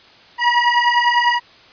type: beating tone pair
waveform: 25% pulse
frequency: 956 / 966 Hz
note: A#5 / B5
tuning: +43 / -39 cents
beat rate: 10 Hz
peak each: -12 dBFS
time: 0.38-1.4 s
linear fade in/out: 50 ms
effects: white hiss -46 dBFS RMS until 1.72 s + resampled to 11025 Hz